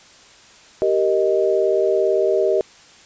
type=chord; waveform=sine; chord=Eb major; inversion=first; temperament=just; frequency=388.9 / 466.7 / 622.3 Hz; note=G4 / Bb4 / Eb5; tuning=-14 / +2 / 0 cents; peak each=-18 / -21 / -19 dBFS; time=0.82-2.61 s; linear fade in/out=0 ms; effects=white hiss -47 dBFS RMS until 3.05 s + resampled to 16000 Hz